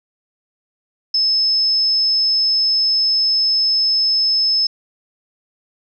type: tone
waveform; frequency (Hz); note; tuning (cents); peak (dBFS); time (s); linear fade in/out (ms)
sine; 5220; E8; -18; -13; 1.14-4.67; 5
effects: none